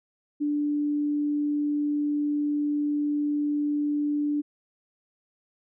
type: tone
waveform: sine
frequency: 293.7 Hz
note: D4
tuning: in tune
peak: -23 dBFS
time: 0.4-4.42 s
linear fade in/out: 20 ms
effects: none